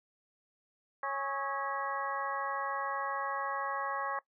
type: harmonic tone with a mistuned harmonic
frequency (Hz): 275.9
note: C#4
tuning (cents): -8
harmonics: 2 / 3 / 4 / 5 / 6 / 7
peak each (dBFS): -41 / -39 / -36 / -44 / -41 / -45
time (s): 1.03-4.19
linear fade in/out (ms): 2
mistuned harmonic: 5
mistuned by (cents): -130
effects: noise-tail reverb RT60 0.1 s tail -20 dB re dry